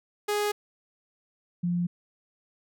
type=tone pair in turn; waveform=sawtooth / sine; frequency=415.3 / 174.92 Hz; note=G#4 / F3; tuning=0 / +3 cents; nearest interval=octave + minor third; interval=1497 cents; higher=first; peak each=-21 / -24 dBFS; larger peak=first; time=0.28-0.52 / 1.63-1.87 s; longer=neither; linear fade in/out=10 ms; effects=none